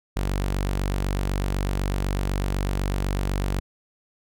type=tone; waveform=sawtooth; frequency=48 Hz; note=G1; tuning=36 cents flat; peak=-19 dBFS; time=0.16-3.6 s; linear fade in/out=10 ms; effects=none